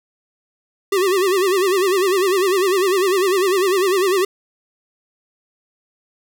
square tone with vibrato, 379.6 Hz, F#4, 44 cents sharp, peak -15 dBFS, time 0.92-4.25 s, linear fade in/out 5 ms, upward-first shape sine, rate 10 Hz, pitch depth 110 cents each way, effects none

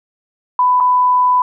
sine tone with dropouts, 997 Hz, B5, 16 cents sharp, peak -9 dBFS, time 0.59-1.42 s, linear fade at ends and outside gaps 2 ms, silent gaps 0.802-0.806 s, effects none

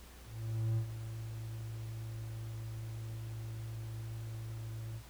triangle tone with ADSR envelope, 112.2 Hz, A2, 34 cents sharp, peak -27 dBFS, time 0.24-5.03 s, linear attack 530 ms, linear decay 85 ms, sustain -11 dB, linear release 63 ms, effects added 60 Hz sine -53 dBFS peak until 5.09 s + pink hiss -57 dBFS RMS until 5.09 s

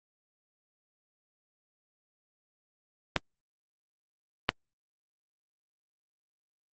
clicks, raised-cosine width 0.3 ms, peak -6 dBFS, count 2, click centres 3.163 / 4.491 s, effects Opus 24 kbps

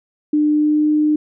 sine tone with pitch glide, 300 to 302.8 Hz, D4 to D#4, +37 to -47 cents, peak -12 dBFS, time 0.33-1.16 s, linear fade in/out 5 ms, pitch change +16 cents, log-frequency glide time 0.5-0.88 s, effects none

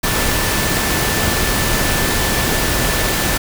sine tone in noise, 1760 Hz, A6, in tune, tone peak -26 dBFS, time 0.03-3.38 s, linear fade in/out 10 ms, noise pink, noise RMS -17 dBFS, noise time 0.03-3.38 s, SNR -12 dB, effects none

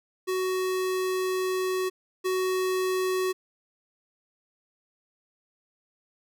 square tone pair in turn, 372.4 / 372.4 Hz, F#4 / F#4, +11 / +11 cents, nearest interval unison, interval 0 cents, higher neither, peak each -26 / -25 dBFS, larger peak second, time 0.27-1.9 / 2.24-3.33 s, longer first, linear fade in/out 20 ms, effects none

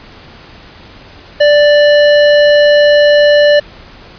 square tone, 587.3 Hz, D5, in tune, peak -5 dBFS, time 1.4-3.6 s, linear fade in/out 10 ms, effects pink hiss -36 dBFS RMS until 4.18 s + resampled to 11025 Hz

